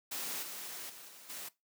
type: noise with level steps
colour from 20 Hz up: white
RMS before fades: -39 / -44 / -51 / -54 / -44 dBFS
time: 0.11-1.49 s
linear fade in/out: 10 ms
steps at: 0.42 / 0.89 / 1.08 / 1.29 s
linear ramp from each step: 10 ms
effects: noise-tail reverb RT60 0.2 s tail -19 dB re dry + high-pass 200 Hz 12 dB/octave